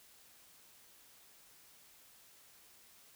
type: silence
effects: white hiss -62 dBFS RMS until 3.15 s

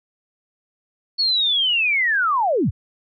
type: linear sweep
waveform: sine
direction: down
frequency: 4435 to 55.1 Hz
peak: -16 dBFS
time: 1.18-2.71 s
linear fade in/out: 20 ms
effects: none

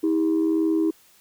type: tone pair together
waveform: sine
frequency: 320.4 / 402.1 Hz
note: E4 / G4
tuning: -49 / +44 cents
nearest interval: major third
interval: 393 cents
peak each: -18 / -25 dBFS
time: 0.03-0.91 s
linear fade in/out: 10 ms
effects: tanh soft clip ceiling -14 dBFS + white hiss -56 dBFS RMS until 1.2 s

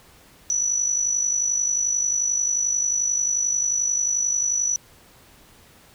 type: tone with amplitude modulation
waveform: sine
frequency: 5920 Hz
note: F#8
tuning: in tune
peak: -17 dBFS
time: 0.5-4.76 s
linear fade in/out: 0 ms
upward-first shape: sine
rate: 51.3 Hz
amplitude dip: 60%
effects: pink hiss -52 dBFS RMS until 5.94 s

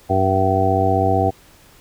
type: harmonic tone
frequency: 95.6 Hz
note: G2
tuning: 43 cents flat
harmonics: 1 / 2 / 3 / 4 / 5 / 7 / 8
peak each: -20 / -27 / -24 / -24 / -23 / -21 / -19 dBFS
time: 0.09-1.31 s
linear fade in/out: 20 ms
effects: pink hiss -49 dBFS RMS until 1.8 s

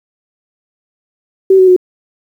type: tone with pitch steps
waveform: sine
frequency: 382.6 / 373.9 / 365.3 Hz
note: G4 / F#4 / F#4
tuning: -42 / +18 / -22 cents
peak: -3 dBFS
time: 1.5-1.764 s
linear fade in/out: 5 ms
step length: 88 ms
effects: 7-bit

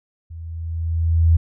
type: tone with level ramp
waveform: sine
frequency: 82.41 Hz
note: E2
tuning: in tune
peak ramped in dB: -32 to -9 dBFS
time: 0.3-1.37 s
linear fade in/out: 10 ms
effects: none

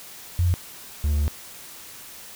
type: tone pair in turn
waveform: sine / triangle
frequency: 88 / 74 Hz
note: F2 / D2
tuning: +14 / +14 cents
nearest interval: minor third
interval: 300 cents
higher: first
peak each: -17 / -17 dBFS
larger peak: neither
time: 0.39-0.54 / 1.04-1.28 s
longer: second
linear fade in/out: 0 ms
effects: white hiss -42 dBFS RMS until 2.35 s

